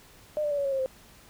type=tone with pitch steps; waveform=sine; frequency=605 / 590.5 / 576.3 / 562.5 / 549 / 535.9 / 523 Hz; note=D#5 / D5 / D5 / C#5 / C#5 / C5 / C5; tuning=-49 / +9 / -33 / +25 / -17 / +41 / -1 cents; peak=-25 dBFS; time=0.37-0.86 s; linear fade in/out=0 ms; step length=70 ms; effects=pink hiss -54 dBFS RMS until 1.29 s